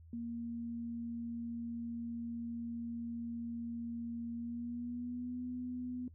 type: tone with pitch glide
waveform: sine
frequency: 233.8 to 249.1 Hz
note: A#3 to B3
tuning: +5 to +15 cents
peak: -38 dBFS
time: 0.13-6.08 s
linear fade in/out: 2 ms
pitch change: +110 cents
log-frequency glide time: 4.33-5.43 s
effects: noise-tail reverb RT60 0.1 s tail -17 dB re dry + added 82 Hz sine -54 dBFS peak until 6.14 s